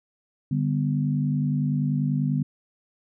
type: chord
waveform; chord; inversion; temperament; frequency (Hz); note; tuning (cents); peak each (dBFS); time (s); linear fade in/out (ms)
sine; G major; second; equal with one note detuned; 146.83 / 197.13 / 246.9; D3 / G3 / B3; 0 / +10 / 0; -23 / -29 / -27; 0.51-2.43; 5
effects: none